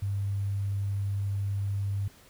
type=tone with sample-and-hold; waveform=sine; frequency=99.6 Hz; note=G2; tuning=28 cents sharp; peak=-27 dBFS; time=0.02-2.08 s; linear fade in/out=5 ms; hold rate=11025 Hz; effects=pink hiss -56 dBFS RMS until 2.29 s